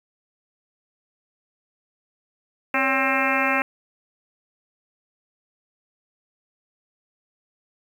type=harmonic tone with a mistuned harmonic; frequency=265.4 Hz; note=C4; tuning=25 cents sharp; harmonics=1 / 2 / 3 / 4 / 5 / 6 / 7 / 8 / 9 / 10; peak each=-28 / -28 / -28 / -28 / -28 / -28 / -28 / -28 / -28 / -28 dBFS; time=2.74-3.62 s; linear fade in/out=2 ms; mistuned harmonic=2; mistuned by=+95 cents; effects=8-bit